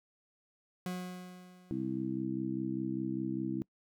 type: tone with exponential decay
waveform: 40% pulse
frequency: 181.4 Hz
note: F#3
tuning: 34 cents flat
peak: -33 dBFS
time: 0.86-2.24 s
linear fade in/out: 2 ms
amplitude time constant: 300 ms
type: harmonic tone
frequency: 65 Hz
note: C2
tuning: 11 cents flat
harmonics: 2 / 3 / 4 / 5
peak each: -42 / -39 / -38 / -36 dBFS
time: 1.71-3.62 s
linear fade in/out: 0 ms
effects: noise-tail reverb RT60 0.1 s tail -25 dB re dry